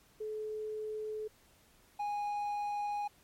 sine / triangle tone pair in turn, 430.1 / 824.7 Hz, A4 / G#5, -39 / -12 cents, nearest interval major seventh, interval 1127 cents, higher second, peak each -36 / -31 dBFS, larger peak second, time 0.2-1.28 / 1.99-3.08 s, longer second, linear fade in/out 10 ms, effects pink hiss -65 dBFS RMS until 3.23 s + MP3 64 kbps

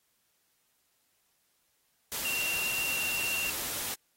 white noise, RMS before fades -35 dBFS, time 2.12-3.94 s, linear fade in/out 0 ms
sine tone with vibrato, 2745 Hz, F7, 31 cents flat, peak -30 dBFS, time 2.25-3.5 s, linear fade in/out 2 ms, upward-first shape square, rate 20 Hz, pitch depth 21 cents each way
effects white hiss -73 dBFS RMS until 4.16 s + AAC 48 kbps

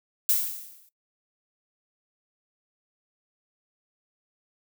violet noise with exponential decay, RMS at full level -20 dBFS, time 0.29-0.89 s, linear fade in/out 1 ms, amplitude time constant 130 ms, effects noise-tail reverb RT60 0.1 s tail -17 dB re dry

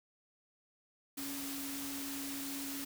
sine tone in noise, 277.2 Hz, C#4, in tune, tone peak -42 dBFS, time 1.17-2.85 s, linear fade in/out 10 ms, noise white, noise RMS -43 dBFS, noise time 1.17-2.85 s, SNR -2 dB, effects none

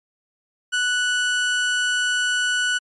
30% pulse tone, 1480 Hz, F#6, in tune, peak -16 dBFS, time 0.72-2.79 s, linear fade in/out 20 ms, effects MP3 48 kbps

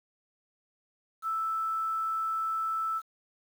sine tone with quantisation, 1318.5 Hz, E6, in tune, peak -28 dBFS, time 1.22-3.02 s, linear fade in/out 50 ms, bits 9, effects none

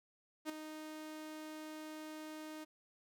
sawtooth tone with ADSR envelope, 309.9 Hz, D#4, 7 cents flat, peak -32 dBFS, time 0.45-2.65 s, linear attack 45 ms, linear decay 6 ms, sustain -10 dB, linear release 18 ms, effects none

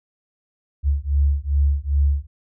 sine beating tone pair, 69.8 / 72.3 Hz, C#2 / D2, +13 / -27 cents, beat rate 2.5 Hz, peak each -19 dBFS, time 0.83-2.27 s, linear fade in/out 50 ms, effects none

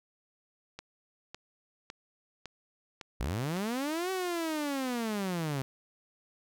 click train, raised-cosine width 0.2 ms, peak -24 dBFS, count 6, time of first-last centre 0.79-3.568 s, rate 1.8 Hz
sawtooth linear two-way sweep, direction up then down, 49 to 381.7 to 129.7 Hz, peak -27 dBFS, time 3.2-5.62 s, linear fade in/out 0 ms, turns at 4.11 s
effects none

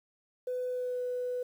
sine tone with pitch glide, 501 to 496.4 Hz, B4 to B4, +25 to +9 cents, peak -30 dBFS, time 0.47-1.43 s, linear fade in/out 5 ms, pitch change -16 cents, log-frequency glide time 0.69-1.02 s, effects tanh soft clip ceiling -27 dBFS + 10-bit

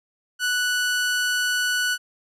sawtooth tone, 1480 Hz, F#6, in tune, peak -17 dBFS, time 0.39-1.98 s, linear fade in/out 50 ms, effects low-pass 12000 Hz 12 dB/octave

